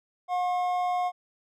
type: tone pair together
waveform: triangle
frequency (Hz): 720 / 1077.5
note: F#5 / C#6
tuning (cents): -47 / -49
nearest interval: perfect fifth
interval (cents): 698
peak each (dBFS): -23 / -32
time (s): 0.28-1.12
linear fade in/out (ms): 50
effects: none